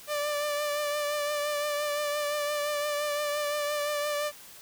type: tone with vibrato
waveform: sawtooth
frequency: 589 Hz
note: D5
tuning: 5 cents sharp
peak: -24 dBFS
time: 0.07-4.32 s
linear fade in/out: 50 ms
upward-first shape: triangle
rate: 5.8 Hz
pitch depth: 30 cents each way
effects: white hiss -49 dBFS RMS until 4.61 s